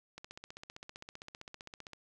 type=click train; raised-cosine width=0.2 ms; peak=-29 dBFS; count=28; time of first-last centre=0.18-1.933 s; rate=15.4 Hz; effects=none